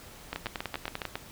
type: two click trains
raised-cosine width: 0.3 ms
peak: -16 / -16 dBFS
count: 8 / 7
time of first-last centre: 0.36-1.053 / 0.33-1.155 s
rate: 10.1 / 7.27 Hz
effects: pink hiss -49 dBFS RMS until 1.31 s